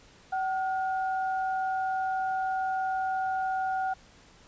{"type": "tone pair together", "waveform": "sine", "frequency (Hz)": [759, 1432.8], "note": ["F#5", "F6"], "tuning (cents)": [44, 44], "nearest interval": "major seventh", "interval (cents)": 1100, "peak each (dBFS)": [-27, -36], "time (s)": [0.32, 3.94], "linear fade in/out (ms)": 10, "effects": ["pink hiss -56 dBFS RMS until 4.47 s", "resampled to 16000 Hz"]}